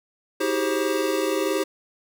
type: tone cluster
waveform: square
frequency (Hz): 319.3 / 381.7 / 403.2 / 532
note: D#4 / G4 / G4 / C5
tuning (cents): +45 / -46 / +49 / +29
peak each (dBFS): -28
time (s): 0.4-1.64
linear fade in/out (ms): 10
effects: none